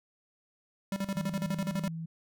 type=tone with tremolo; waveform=square; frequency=195.7 Hz; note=G3; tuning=3 cents flat; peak=-30 dBFS; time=0.92-1.88 s; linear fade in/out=2 ms; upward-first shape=square; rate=12 Hz; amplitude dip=80%
type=tone with pitch glide; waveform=sine; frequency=162.2 to 163.42 Hz; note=E3 to E3; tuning=-28 to -15 cents; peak=-35 dBFS; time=1.15-2.06 s; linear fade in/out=10 ms; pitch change=+13 cents; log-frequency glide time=1.3-1.84 s
effects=none